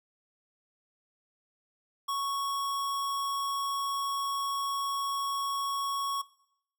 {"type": "tone", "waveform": "square", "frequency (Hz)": 1108.7, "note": "C#6", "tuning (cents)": 0, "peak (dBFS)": -30, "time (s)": [2.08, 6.22], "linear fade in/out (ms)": 10, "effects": ["noise-tail reverb RT60 0.7 s tail -19 dB re dry"]}